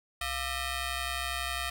10% pulse ring-modulated tone, 630 Hz, D#5, 21 cents sharp, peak -20 dBFS, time 0.21-1.7 s, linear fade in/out 5 ms, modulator 564 Hz, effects none

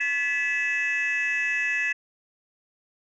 sine tone cluster, 1714 / 1978 / 2613 Hz, A6 / B6 / E7, -46 / +2 / -16 cents, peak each -26 dBFS, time 0-1.93 s, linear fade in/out 10 ms, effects tanh soft clip ceiling -18 dBFS

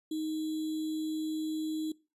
sine tone with sample-and-hold, 312.6 Hz, D#4, 8 cents sharp, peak -31 dBFS, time 0.11-1.92 s, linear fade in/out 5 ms, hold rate 3675 Hz, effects noise-tail reverb RT60 0.3 s tail -21 dB re dry + resampled to 32000 Hz

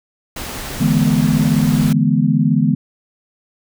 pink noise, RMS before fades -27 dBFS, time 0.36-1.93 s, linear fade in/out 5 ms
sine chord, E dominant seventh, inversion third, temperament equal with one note detuned, 146.83 / 164.81 / 211.9 / 246.9 Hz, D3 / E3 / G#3 / B3, 0 / 0 / +35 / 0 cents, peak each -17 dBFS, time 0.8-2.75 s, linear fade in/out 10 ms
effects none

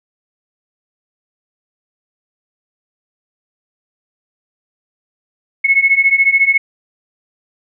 sine beating tone pair, 2182 / 2196 Hz, C#7 / C#7, -28 / -17 cents, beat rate 14 Hz, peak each -13 / -11 dBFS, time 5.64-6.58 s, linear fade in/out 10 ms, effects none

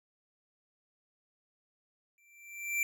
square tone with exponential growth, 2349 Hz, D7, in tune, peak -27 dBFS, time 2.18-2.83 s, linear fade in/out 1 ms, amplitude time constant 140 ms, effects none

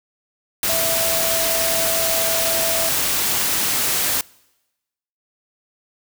sine tone in noise, 659.3 Hz, E5, in tune, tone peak -23 dBFS, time 0.69-2.89 s, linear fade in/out 2 ms, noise white, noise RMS -20 dBFS, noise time 0.63-4.21 s, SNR -6 dB, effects noise-tail reverb RT60 1.0 s tail -25 dB re dry

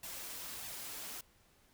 white noise with flanger, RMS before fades -45 dBFS, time 0.03-1.21 s, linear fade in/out 5 ms, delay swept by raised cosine 1.1 to 7 ms, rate 1.6 Hz, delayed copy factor +0.5, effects pink hiss -68 dBFS RMS until 1.73 s

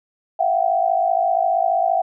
sine tone cluster, 667 / 718 / 773 Hz, E5 / F5 / G5, +20 / +48 / -24 cents, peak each -20 dBFS, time 0.39-2.02 s, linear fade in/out 10 ms, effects none

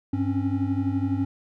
triangle tone cluster, 99.5 / 267 / 279 Hz, G2 / C4 / C#4, +26 / +35 / +11 cents, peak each -25 dBFS, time 0.13-1.25 s, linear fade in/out 5 ms, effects none

